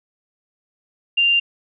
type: tone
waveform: sine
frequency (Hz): 2788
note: F7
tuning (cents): -4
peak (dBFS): -13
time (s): 1.17-1.4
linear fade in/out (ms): 10
effects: none